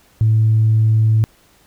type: tone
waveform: sine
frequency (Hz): 110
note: A2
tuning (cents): 0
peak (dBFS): -9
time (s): 0.21-1.24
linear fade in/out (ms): 0
effects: tanh soft clip ceiling -6 dBFS + pink hiss -53 dBFS RMS until 1.66 s